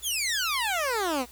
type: exponential sweep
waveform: 15% pulse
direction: down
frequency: 3559 to 233.1 Hz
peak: -19 dBFS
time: 0.02-1.26 s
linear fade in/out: 50 ms
effects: added 60 Hz sine -53 dBFS peak until 1.31 s + white hiss -51 dBFS RMS until 1.31 s